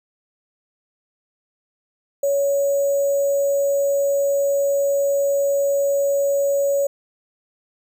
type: tone with sample-and-hold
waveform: sine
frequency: 560 Hz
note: C#5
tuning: 18 cents sharp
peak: -16 dBFS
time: 2.23-6.87 s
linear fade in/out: 5 ms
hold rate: 7350 Hz
effects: none